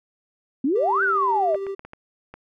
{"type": "exponential two-way sweep", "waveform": "sine", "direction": "up then down", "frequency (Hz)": [248, 1568, 594], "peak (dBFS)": -18, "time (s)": [0.64, 1.56], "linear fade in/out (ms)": 5, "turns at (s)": 1.03}
{"type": "tone with tremolo", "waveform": "triangle", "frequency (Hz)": 392, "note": "G4", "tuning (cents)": 0, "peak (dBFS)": -23, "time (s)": [0.75, 1.75], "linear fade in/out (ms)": 10, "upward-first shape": "triangle", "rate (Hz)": 15, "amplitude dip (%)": 35}
{"type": "clicks", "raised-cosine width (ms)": 0.5, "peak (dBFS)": -24, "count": 6, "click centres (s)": [1.546, 1.667, 1.794, 1.85, 1.934, 2.34]}
{"effects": []}